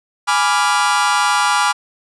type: chord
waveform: 40% pulse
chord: G# diminished seventh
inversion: none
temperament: equal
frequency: 830.6 / 987.8 / 1174.7 / 1396.9 Hz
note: G#5 / B5 / D6 / F6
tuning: 0 / 0 / 0 / 0 cents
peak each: -18 dBFS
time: 0.27-1.73 s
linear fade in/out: 20 ms
effects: resampled to 24000 Hz